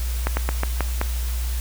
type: slowing click train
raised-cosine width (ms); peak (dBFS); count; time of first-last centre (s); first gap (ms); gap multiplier
0.5; -7; 6; 0.27-1.014; 100; 1.2
effects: added 60 Hz sine -22 dBFS peak until 1.6 s + white hiss -36 dBFS RMS until 1.6 s